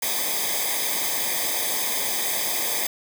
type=noise with comb filter; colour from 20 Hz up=white; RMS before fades=-25 dBFS; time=0.02-2.87 s; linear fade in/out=5 ms; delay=0.71 ms; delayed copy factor=-1; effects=none